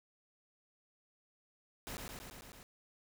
pink noise with echo, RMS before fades -44 dBFS, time 1.87-1.97 s, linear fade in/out 0 ms, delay 110 ms, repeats 6, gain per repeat -2 dB, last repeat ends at 2.63 s, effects none

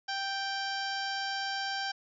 harmonic tone, 784 Hz, G5, in tune, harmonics 1 / 2 / 3 / 4 / 5 / 6 / 7 / 8 / 9, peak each -36 / -36 / -47 / -41 / -47 / -41 / -42 / -55 / -56 dBFS, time 0.08-1.92 s, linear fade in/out 10 ms, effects none

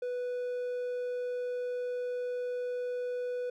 triangle tone, 493.9 Hz, B4, in tune, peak -30 dBFS, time 0.02-3.5 s, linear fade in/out 5 ms, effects none

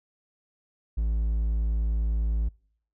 triangle tone, 55 Hz, A1, in tune, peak -21 dBFS, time 0.97-2.49 s, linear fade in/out 10 ms, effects noise-tail reverb RT60 0.6 s tail -26 dB re dry

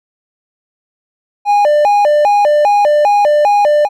triangle tone with vibrato, 698.5 Hz, F5, in tune, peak -5 dBFS, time 1.45-3.89 s, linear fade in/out 50 ms, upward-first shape square, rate 2.5 Hz, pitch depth 280 cents each way, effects none

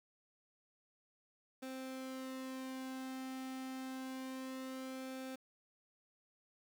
sawtooth tone with flanger, 261.6 Hz, C4, in tune, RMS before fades -45 dBFS, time 1.62-5.36 s, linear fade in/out 10 ms, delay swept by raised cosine 0.99 to 1.82 ms, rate 0.27 Hz, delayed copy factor -0.55, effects 11-bit

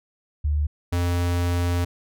sine / square tone pair in turn, 74.1 / 87.56 Hz, D2 / F2, +16 / +5 cents, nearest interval minor third, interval 289 cents, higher second, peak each -19 / -21 dBFS, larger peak first, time 0.44-0.67 / 0.92-1.85 s, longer second, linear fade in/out 10 ms, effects none

